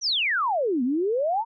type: exponential two-way sweep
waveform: sine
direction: down then up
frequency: 6160 to 236.6 to 951 Hz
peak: -21 dBFS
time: 0.01-1.45 s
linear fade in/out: 50 ms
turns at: 0.83 s
effects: none